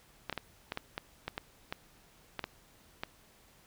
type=clicks; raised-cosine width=0.3 ms; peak=-19 dBFS; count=12; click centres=0.297 / 0.327 / 0.377 / 0.721 / 0.774 / 0.979 / 1.28 / 1.379 / 1.725 / 2.393 / 2.441 / 3.035 s; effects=pink hiss -62 dBFS RMS until 3.66 s